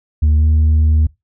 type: tone with pitch glide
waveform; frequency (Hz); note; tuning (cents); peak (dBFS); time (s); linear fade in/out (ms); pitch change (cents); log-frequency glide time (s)
sine; 76 to 77.6; D#2 to D#2; -40 to -4; -6; 0.22-1.07; 10; +36; 0.38-0.45
effects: noise-tail reverb RT60 0.2 s tail -23 dB re dry + tanh soft clip ceiling -8 dBFS